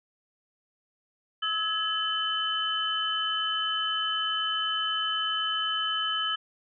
sine tone cluster, 1295 / 1678 / 3036 Hz, E6 / G#6 / F#7, -31 / +17 / +44 cents, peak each -31 / -34 / -28 dBFS, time 1.42-6.36 s, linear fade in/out 10 ms, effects none

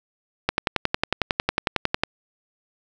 click train, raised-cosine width 0.3 ms, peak -3 dBFS, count 18, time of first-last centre 0.49-2.035 s, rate 11 Hz, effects none

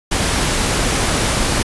pink noise, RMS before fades -17 dBFS, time 0.11-1.63 s, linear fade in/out 10 ms, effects resampled to 24000 Hz

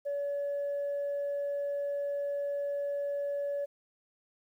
sine tone, 569 Hz, C#5, 45 cents sharp, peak -29 dBFS, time 0.05-3.66 s, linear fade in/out 20 ms, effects tanh soft clip ceiling -28 dBFS + 11-bit

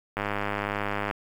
click train, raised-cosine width 0.5 ms, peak -13 dBFS, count 97, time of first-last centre 0.17-1.111 s, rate 102 Hz, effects 7-bit

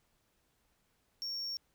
triangle tone, 5510 Hz, F8, 24 cents flat, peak -35 dBFS, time 1.22-1.57 s, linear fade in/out 0 ms, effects pink hiss -75 dBFS RMS until 1.74 s

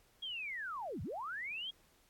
sine linear two-way sweep, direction down then up, 3322 to 66.3 to 3322 Hz, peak -39 dBFS, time 0.22-1.71 s, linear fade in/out 10 ms, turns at 1.02 s, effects pink hiss -69 dBFS RMS until 2.09 s + AAC 64 kbps

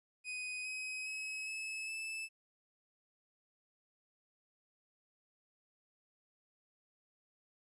40% pulse tone with pitch steps, 2498 / 2530 / 2562 / 2595 / 2628 Hz, D#7 / D#7 / E7 / E7 / E7, +6 / +28 / -50 / -28 / -6 cents, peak -39 dBFS, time 0.24-2.29 s, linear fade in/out 50 ms, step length 410 ms, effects resampled to 24000 Hz + 13-bit

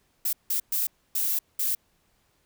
violet noise bursts at uneven times, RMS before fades -26 dBFS, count 5, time 0.25-0.33 / 0.5-0.6 / 0.72-0.87 / 1.15-1.39 / 1.59-1.75 s, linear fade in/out 5 ms, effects pink hiss -68 dBFS RMS until 2.45 s

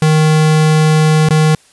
square tone with dropouts, 155.56 Hz, D#3, in tune, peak -8 dBFS, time 0.02-1.55 s, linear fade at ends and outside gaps 2 ms, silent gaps 1.288-1.306 s, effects white hiss -48 dBFS RMS until 1.72 s + resampled to 24000 Hz

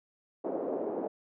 white band-pass noise, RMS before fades -34 dBFS, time 0.44-1.08 s, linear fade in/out 10 ms, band 260 to 600 Hz, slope 24 dB/octave, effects none

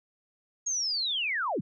sine linear sweep, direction down, 6645 to 105.1 Hz, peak -27 dBFS, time 0.66-1.61 s, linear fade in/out 10 ms, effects none

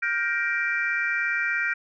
sine chord, G minor seventh, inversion third, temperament just, 1411.2 / 1568 / 1881.6 / 2352 Hz, F6 / G6 / Bb6 / D7, +18 / 0 / +16 / +2 cents, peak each -28 dBFS, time 0.02-1.74 s, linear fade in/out 10 ms, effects tanh soft clip ceiling -12 dBFS

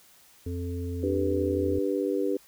harmonic tone, 87.31 Hz, F2, in tune, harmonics 1 / 3 / 5, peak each -31 / -36 / -38 dBFS, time 0.46-1.79 s, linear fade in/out 5 ms
sine chord, G major, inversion second, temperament just, 294 / 392 / 490 Hz, D4 / G4 / B4, +2 / 0 / -14 cents, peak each -29 / -28 / -30 dBFS, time 1.03-2.37 s, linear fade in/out 5 ms
effects white hiss -57 dBFS RMS until 2.47 s

